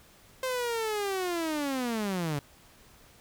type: linear sweep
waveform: sawtooth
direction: down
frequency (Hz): 523.3 to 138.59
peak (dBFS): -25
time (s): 0.43-2.39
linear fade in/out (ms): 2
effects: pink hiss -57 dBFS RMS until 3.2 s